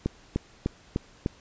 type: click train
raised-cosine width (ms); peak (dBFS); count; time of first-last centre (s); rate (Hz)
3; -12; 5; 0.06-1.261; 3.33
effects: pink hiss -55 dBFS RMS until 1.4 s + resampled to 16000 Hz